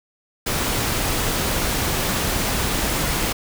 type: noise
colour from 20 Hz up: pink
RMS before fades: -22 dBFS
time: 0.46-3.33 s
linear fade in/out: 10 ms
effects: none